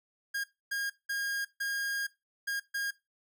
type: tone bursts at uneven times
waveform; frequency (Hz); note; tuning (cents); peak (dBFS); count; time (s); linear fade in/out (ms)
45% pulse; 1624; G#6; -39; -31; 6; 0.34-0.44 / 0.71-0.9 / 1.09-1.45 / 1.6-2.07 / 2.47-2.6 / 2.74-2.91; 10
effects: noise-tail reverb RT60 0.2 s tail -17 dB re dry